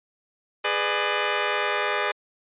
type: chord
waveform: 10% pulse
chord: G# diminished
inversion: none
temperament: just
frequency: 415.3 / 498.4 / 598 Hz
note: G#4 / B4 / D5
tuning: 0 / +16 / +31 cents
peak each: -18 / -20 / -18 dBFS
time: 0.64-2.12 s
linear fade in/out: 10 ms
effects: resampled to 8000 Hz